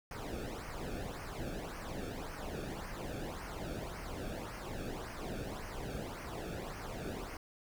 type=noise with flanger; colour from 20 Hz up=brown; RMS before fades=-42 dBFS; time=0.11-7.37 s; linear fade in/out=2 ms; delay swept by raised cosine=0.26 to 1.02 ms; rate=1.8 Hz; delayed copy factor=-0.75; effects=none